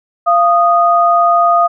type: tone pair together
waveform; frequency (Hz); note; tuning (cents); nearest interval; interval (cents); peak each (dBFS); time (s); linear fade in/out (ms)
sine; 690 / 1238; F5 / D#6; -21 / -9; minor seventh; 1012; -10; 0.26-1.68; 20
effects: none